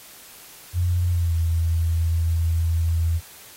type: tone with pitch glide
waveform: sine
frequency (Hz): 88.2 to 82.77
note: F2 to E2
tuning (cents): +18 to +8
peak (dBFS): -18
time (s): 0.73-3.21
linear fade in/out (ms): 50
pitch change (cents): -110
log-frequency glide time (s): 1.09-1.35
effects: white hiss -45 dBFS RMS until 3.56 s + AAC 48 kbps